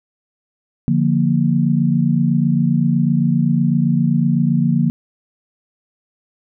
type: chord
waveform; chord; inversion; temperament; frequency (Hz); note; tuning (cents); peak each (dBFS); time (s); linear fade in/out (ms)
sine; Bb major; first; equal; 146.83 / 174.61 / 233.1; D3 / F3 / Bb3; 0 / 0 / 0; -17; 0.88-4.9; 0
effects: none